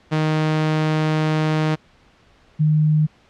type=tone pair in turn; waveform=sawtooth / sine; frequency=155.56 / 153.42 Hz; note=D#3 / D#3; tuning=0 / -24 cents; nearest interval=unison; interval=24 cents; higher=first; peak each=-13 dBFS; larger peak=neither; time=0.11-1.76 / 2.59-3.07 s; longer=first; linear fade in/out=20 ms; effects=pink hiss -54 dBFS RMS until 3.29 s + low-pass 4000 Hz 12 dB/octave